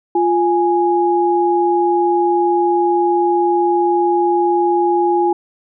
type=tone pair together; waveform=sine; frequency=349.2 / 830.5 Hz; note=F4 / G#5; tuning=0 / 0 cents; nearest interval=octave + minor third; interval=1500 cents; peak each=-14 / -15 dBFS; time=0.15-5.33 s; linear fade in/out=5 ms; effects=none